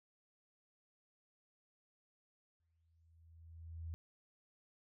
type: tone with exponential growth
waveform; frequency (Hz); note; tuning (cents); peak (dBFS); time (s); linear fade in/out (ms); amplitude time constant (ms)
sine; 82.3; E2; -2; -40; 2.6-3.94; 0; 290
effects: none